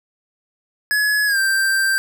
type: tone with pitch glide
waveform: square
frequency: 1694 to 1571.5 Hz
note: G#6 to G6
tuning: +34 to +4 cents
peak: -16 dBFS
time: 0.91-1.98 s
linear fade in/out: 0 ms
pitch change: -130 cents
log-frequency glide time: 1.26-1.38 s
effects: none